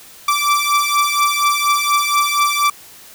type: beating tone pair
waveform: sawtooth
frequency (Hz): 1165 / 1169.2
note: D6 / D6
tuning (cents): -14 / -8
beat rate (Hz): 4.2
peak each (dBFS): -13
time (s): 0.28-2.7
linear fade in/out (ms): 5
effects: white hiss -41 dBFS RMS until 3.14 s